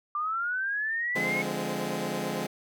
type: linear sweep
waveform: sine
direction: up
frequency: 1174.7 to 2195 Hz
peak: -27 dBFS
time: 0.15-1.42 s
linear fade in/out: 2 ms
type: chord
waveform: 15% pulse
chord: D half-diminished seventh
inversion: none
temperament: equal with one note detuned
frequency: 146.83 / 174.61 / 207.7 / 257.4 Hz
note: D3 / F3 / Ab3 / C4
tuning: 0 / 0 / 0 / -28 cents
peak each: -31 / -29 / -27 / -30 dBFS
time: 1.15-2.47 s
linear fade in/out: 10 ms
effects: none